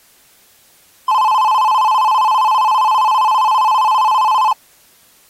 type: tone with vibrato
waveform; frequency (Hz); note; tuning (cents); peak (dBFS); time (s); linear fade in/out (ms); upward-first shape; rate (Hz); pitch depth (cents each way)
triangle; 945; A#5; +23; -8; 1.08-4.53; 5; square; 15; 150
effects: white hiss -50 dBFS RMS until 5.29 s + AAC 48 kbps